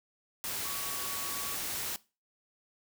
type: tone in noise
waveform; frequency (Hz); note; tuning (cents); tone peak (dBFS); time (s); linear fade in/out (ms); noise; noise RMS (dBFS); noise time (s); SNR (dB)
sine; 1127; C#6; +28; -44; 0.65-1.55; 0; white; -36; 0.44-1.96; -11
effects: noise-tail reverb RT60 0.3 s tail -20 dB re dry